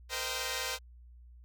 5% pulse chord, C minor seventh, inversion third, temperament equal with one note detuned, 466.2 / 515.5 / 622.3 / 784 Hz, Bb4 / C5 / Eb5 / G5, 0 / -26 / 0 / 0 cents, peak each -28 / -25 / -30 / -29 dBFS, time 0.09-0.79 s, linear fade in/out 50 ms, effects added 60 Hz sine -51 dBFS peak until 1.44 s

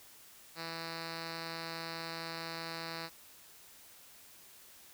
5% pulse tone with low-pass filter, 164.81 Hz, E3, in tune, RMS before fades -42 dBFS, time 0.55-3.1 s, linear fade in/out 50 ms, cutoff 4200 Hz, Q 4, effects white hiss -57 dBFS RMS until 4.93 s

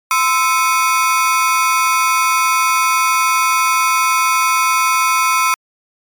30% pulse ring-modulated tone, 1174.7 Hz, D6, in tune, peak -6 dBFS, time 0.11-5.54 s, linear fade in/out 0 ms, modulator 144 Hz, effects MP3 96 kbps

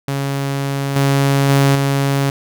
sawtooth tone with level steps, 138.59 Hz, C#3, in tune, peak -14 / -8 / -6 / -10 dBFS, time 0.08-2.3 s, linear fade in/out 2 ms, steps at 0.96 / 1.49 / 1.75 s, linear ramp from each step 2 ms, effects none

